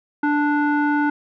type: tone with low-pass filter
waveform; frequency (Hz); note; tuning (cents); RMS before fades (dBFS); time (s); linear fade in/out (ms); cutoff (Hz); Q
square; 293.7; D4; 0; -19; 0.23-1.1; 5; 1300; 4.4
effects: none